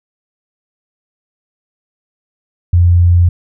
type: tone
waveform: sine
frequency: 87.31 Hz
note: F2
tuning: in tune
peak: -5 dBFS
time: 2.73-3.29 s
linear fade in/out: 5 ms
effects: none

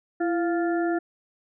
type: harmonic tone with a mistuned harmonic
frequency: 349.2 Hz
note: F4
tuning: in tune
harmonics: 1 / 2 / 4 / 5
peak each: -23 / -29 / -35 / -37 dBFS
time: 0.2-0.99 s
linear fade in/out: 10 ms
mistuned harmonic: 1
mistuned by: -62 cents
effects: none

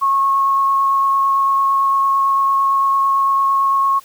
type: tone with vibrato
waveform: sine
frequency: 1093 Hz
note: C#6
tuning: 25 cents flat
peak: -12 dBFS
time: 0.01-4 s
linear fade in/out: 20 ms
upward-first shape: sine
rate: 8.9 Hz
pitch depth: 8 cents each way
effects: white hiss -46 dBFS RMS until 4.04 s

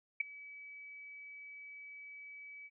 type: tone with ADSR envelope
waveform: sine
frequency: 2287 Hz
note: D7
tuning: 47 cents flat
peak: -26 dBFS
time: 0.2-2.7 s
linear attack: 7 ms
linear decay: 9 ms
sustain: -22 dB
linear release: 41 ms
effects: none

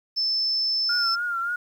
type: tone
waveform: sine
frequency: 5274 Hz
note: E8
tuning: in tune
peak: -21 dBFS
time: 0.16-1.16 s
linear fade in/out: 20 ms
type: tone with vibrato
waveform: sine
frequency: 1400 Hz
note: F6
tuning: 4 cents sharp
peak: -24 dBFS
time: 0.89-1.56 s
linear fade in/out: 5 ms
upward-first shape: triangle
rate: 3.5 Hz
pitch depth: 65 cents each way
effects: tanh soft clip ceiling -12 dBFS + 9-bit

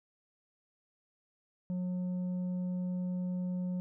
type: tone with tanh clipping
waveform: sine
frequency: 181 Hz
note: F#3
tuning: 38 cents flat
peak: -33 dBFS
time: 1.7-3.8 s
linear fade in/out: 0 ms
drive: 5 dB
effects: none

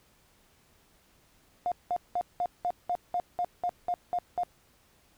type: tone bursts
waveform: triangle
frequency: 710 Hz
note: F5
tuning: 28 cents sharp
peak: -22 dBFS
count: 12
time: 1.66-4.434 s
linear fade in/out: 0 ms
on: 57 ms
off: 190 ms
effects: tanh soft clip ceiling -24 dBFS + pink hiss -64 dBFS RMS until 5.17 s

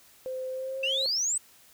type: tone with pitch glide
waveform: sine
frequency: 517 to 534.6 Hz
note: C5 to C5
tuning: -21 to +37 cents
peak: -31 dBFS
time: 0.26-1.06 s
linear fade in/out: 0 ms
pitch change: +58 cents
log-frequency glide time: 0.52-0.8 s
type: exponential sweep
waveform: sine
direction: up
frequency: 2637 to 8372 Hz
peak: -24 dBFS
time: 0.83-1.38 s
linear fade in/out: 5 ms
effects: tanh soft clip ceiling -21 dBFS + white hiss -57 dBFS RMS until 1.73 s

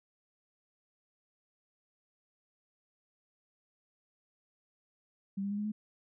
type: tone with pitch steps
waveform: sine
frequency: 196 / 200.1 / 204.3 / 208.6 / 213 Hz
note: G3 / G3 / G#3 / G#3 / G#3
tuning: 0 / +36 / -28 / +8 / +44 cents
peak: -32 dBFS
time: 5.37-5.72 s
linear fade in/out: 10 ms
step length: 70 ms
effects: none

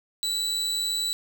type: tone with amplitude modulation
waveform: 35% pulse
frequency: 3951 Hz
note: B7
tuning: in tune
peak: -21 dBFS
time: 0.23-1.13 s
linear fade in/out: 0 ms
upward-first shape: sine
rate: 176 Hz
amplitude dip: 40%
effects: none

